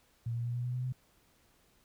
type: tone with pitch steps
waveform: sine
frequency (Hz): 116.54 / 118.3 / 120.09 / 121.91 / 123.76 / 125.63 / 127.53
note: A#2 / A#2 / B2 / B2 / B2 / B2 / C3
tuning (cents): 0 / +26 / -48 / -22 / +4 / +30 / -44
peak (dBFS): -32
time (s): 0.26-0.925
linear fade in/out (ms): 5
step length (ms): 95
effects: pink hiss -68 dBFS RMS until 1.84 s